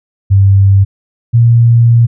sine tone pair in turn, 98 / 117.39 Hz, G2 / A#2, 0 / +13 cents, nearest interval minor third, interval 313 cents, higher second, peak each -3 dBFS, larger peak neither, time 0.3-0.85 / 1.33-2.07 s, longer second, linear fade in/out 20 ms, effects none

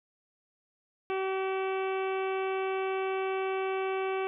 harmonic tone, 382.1 Hz, G4, 44 cents flat, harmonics 1 / 2 / 3 / 4 / 5 / 6 / 7 / 8 / 9, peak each -30 / -36 / -39 / -44 / -50 / -42 / -44 / -52 / -57 dBFS, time 1.1-4.27 s, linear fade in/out 0 ms, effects none

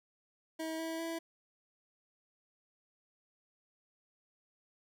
25% pulse tone with pitch steps, 320.8 / 325.5 / 330.2 Hz, E4 / E4 / E4, -47 / -22 / +3 cents, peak -33 dBFS, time 0.59-1.19 s, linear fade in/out 10 ms, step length 200 ms, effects none

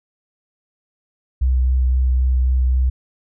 sine tone with vibrato, 63.7 Hz, C2, 46 cents flat, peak -13 dBFS, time 1.41-2.9 s, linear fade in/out 10 ms, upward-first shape sine, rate 3.8 Hz, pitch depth 14 cents each way, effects none

